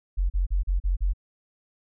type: tone bursts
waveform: sine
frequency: 45.14 Hz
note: F#1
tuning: 42 cents flat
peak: -20 dBFS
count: 6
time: 0.17-1.135 s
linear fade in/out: 20 ms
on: 130 ms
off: 37 ms
effects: none